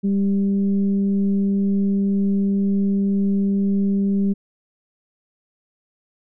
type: tone with frequency modulation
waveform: sine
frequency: 198 Hz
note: G3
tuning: 18 cents sharp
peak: -16 dBFS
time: 0.03-4.34 s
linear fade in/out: 20 ms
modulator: 197 Hz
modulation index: 0.4
effects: none